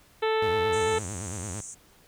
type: harmonic tone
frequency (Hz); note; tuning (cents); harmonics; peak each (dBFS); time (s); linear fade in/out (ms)
440; A4; 0; 1 / 2 / 3 / 4 / 5 / 6 / 7 / 8 / 9; -24 / -30 / -34 / -36 / -38 / -40 / -41 / -42 / -43; 0.22-0.99; 10
type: tone with vibrato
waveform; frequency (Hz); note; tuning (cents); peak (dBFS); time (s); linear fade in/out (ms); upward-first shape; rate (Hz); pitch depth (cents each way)
sawtooth; 96.1; G2; -34; -30; 0.42-1.61; 5; sine; 8.9; 220
type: band-pass noise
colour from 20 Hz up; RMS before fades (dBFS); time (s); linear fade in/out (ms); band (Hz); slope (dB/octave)
pink; -41; 0.72-1.75; 20; 6100 to 9100; 96
effects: pink hiss -58 dBFS RMS until 2.07 s